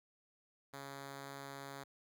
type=tone; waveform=5% pulse; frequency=138.59 Hz; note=C#3; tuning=in tune; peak=-35 dBFS; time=0.73-1.84 s; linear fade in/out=10 ms; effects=none